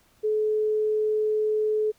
sine tone, 429.1 Hz, A4, 43 cents flat, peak -21 dBFS, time 0.23-1.92 s, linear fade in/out 20 ms, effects pink hiss -62 dBFS RMS until 1.98 s

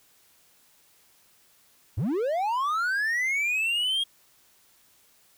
triangle linear sweep, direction up, 77.78 to 3275 Hz, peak -22 dBFS, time 1.97-4.04 s, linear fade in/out 10 ms, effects white hiss -61 dBFS RMS until 5.37 s

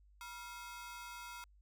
sawtooth ring-modulated tone, 1174.7 Hz, D6, in tune, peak -40 dBFS, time 0.21-1.44 s, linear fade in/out 0 ms, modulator 209 Hz, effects added 50 Hz sine -62 dBFS peak until 1.61 s

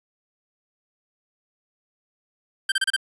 25% pulse tone bursts, 1568 Hz, G6, in tune, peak -15 dBFS, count 5, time 2.69-2.964 s, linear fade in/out 5 ms, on 30 ms, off 31 ms, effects resampled to 24000 Hz

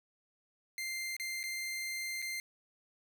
sawtooth tone with dropouts, 2093 Hz, C7, in tune, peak -33 dBFS, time 0.78-2.4 s, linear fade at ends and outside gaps 1 ms, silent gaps 1.166-1.198 / 1.431-1.438 / 2.219-2.224 s, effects none

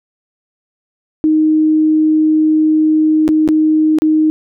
sine tone with dropouts, 311.1 Hz, D#4, in tune, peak -8 dBFS, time 1.24-4.3 s, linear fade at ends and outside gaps 0 ms, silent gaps 3.279-3.289 / 3.477-3.488 / 3.986-4.02 s, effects none

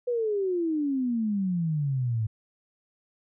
sine exponential sweep, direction down, 498 to 106.4 Hz, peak -24 dBFS, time 0.07-2.27 s, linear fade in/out 10 ms, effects none

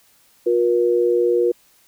sine tone pair together, 357.8 / 477.6 Hz, F4 / A#4, +42 / +42 cents, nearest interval perfect fourth, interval 500 cents, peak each -17 dBFS, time 0.46-1.52 s, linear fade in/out 10 ms, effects white hiss -56 dBFS RMS until 1.87 s

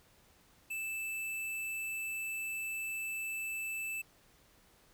square tone, 2638 Hz, E7, 1 cent sharp, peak -37 dBFS, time 0.7-4.02 s, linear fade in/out 10 ms, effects pink hiss -65 dBFS RMS until 4.93 s

